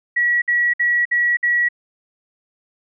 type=tone bursts; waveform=sine; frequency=1926 Hz; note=B6; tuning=44 cents flat; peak=-14 dBFS; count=5; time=0.16-1.688 s; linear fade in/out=10 ms; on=260 ms; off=57 ms; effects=none